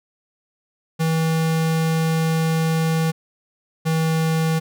square tone pair in turn, 161.5 / 160.9 Hz, E3 / E3, -35 / -42 cents, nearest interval unison, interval 7 cents, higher first, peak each -18 dBFS, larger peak neither, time 0.99-3.12 / 3.85-4.6 s, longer first, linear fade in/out 20 ms, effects none

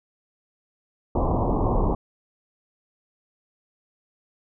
pink low-pass noise, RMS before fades -22 dBFS, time 1.15-1.95 s, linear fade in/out 5 ms, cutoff 1100 Hz, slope 96 dB/octave, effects none

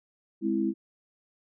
sine chord, Ab augmented, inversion none, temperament equal, 207.7 / 261.6 / 329.6 Hz, Ab3 / C4 / E4, 0 / 0 / 0 cents, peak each -29 / -31 / -27 dBFS, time 0.41-0.74 s, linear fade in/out 50 ms, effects none

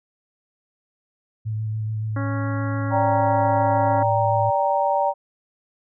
sine tone with vibrato, 108.8 Hz, A2, 19 cents flat, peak -23 dBFS, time 1.45-4.51 s, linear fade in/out 20 ms, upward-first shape square, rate 7 Hz, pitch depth 14 cents each way
harmonic tone, 277 Hz, C#4, 1 cent flat, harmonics 1 / 2 / 3 / 4 / 5 / 6 / 7, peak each -28 / -33 / -39 / -35 / -35 / -39 / -42 dBFS, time 2.16-4.03 s, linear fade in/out 5 ms
sine chord, G minor, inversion second, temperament equal with one note detuned, 580.6 / 784 / 932.3 Hz, D5 / G5 / Bb5, -20 / 0 / 0 cents, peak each -22 dBFS, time 2.9-5.14 s, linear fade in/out 50 ms
effects none

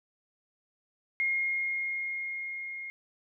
sine tone with level ramp, 2141 Hz, C7, 39 cents sharp, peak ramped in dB -25 to -37 dBFS, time 1.2-2.9 s, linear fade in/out 0 ms, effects none

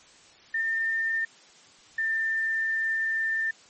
sine tone pair in turn, 1806 / 1791.5 Hz, A6 / A6, +45 / +31 cents, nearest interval unison, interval 14 cents, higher first, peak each -24 dBFS, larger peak neither, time 0.54-1.25 / 1.98-3.51 s, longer second, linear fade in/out 5 ms, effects white hiss -54 dBFS RMS until 3.69 s + MP3 32 kbps

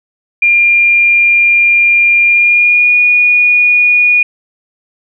sine tone with pitch glide, 2400 to 2450 Hz, D7 to D#7, +37 to -27 cents, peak -5 dBFS, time 0.42-4.23 s, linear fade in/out 5 ms, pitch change +36 cents, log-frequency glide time 2.27-2.97 s, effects none

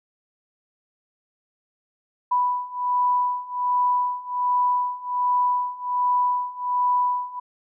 sine beating tone pair, 987.8 / 989.1 Hz, B5 / B5, 0 / +2 cents, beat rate 1.3 Hz, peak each -24 / -22 dBFS, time 2.31-7.4 s, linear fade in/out 10 ms, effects none

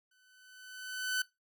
sawtooth tone with exponential growth, 1509 Hz, F#6, 34 cents sharp, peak -25 dBFS, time 0.11-1.22 s, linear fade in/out 5 ms, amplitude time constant 240 ms, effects noise-tail reverb RT60 0.2 s tail -20 dB re dry

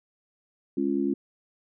sine chord, Db major, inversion second, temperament equal with one note detuned, 207.7 / 277.2 / 347.2 Hz, Ab3 / Db4 / F4, 0 / 0 / -10 cents, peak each -30 / -26 / -28 dBFS, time 0.77-1.14 s, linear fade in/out 5 ms, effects none

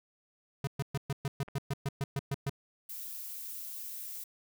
square tone bursts, 138.59 Hz, C#3, in tune, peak -31 dBFS, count 13, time 0.64-2.496 s, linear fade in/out 2 ms, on 32 ms, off 120 ms
clicks, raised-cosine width 0.5 ms, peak -38 / -31 dBFS, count 2, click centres 1.48 / 1.485 s
violet noise, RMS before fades -42 dBFS, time 2.89-4.24 s, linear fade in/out 5 ms
effects none

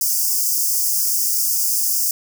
white high-pass noise, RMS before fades -19 dBFS, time 0.01-2.11 s, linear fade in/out 2 ms, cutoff 4900 Hz, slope 96 dB/octave, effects none

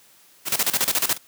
white noise with tremolo, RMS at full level -20 dBFS, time 0.45-1.18 s, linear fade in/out 50 ms, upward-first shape square, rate 14 Hz, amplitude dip 80%, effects white hiss -54 dBFS RMS until 1.27 s + high-pass 100 Hz 12 dB/octave

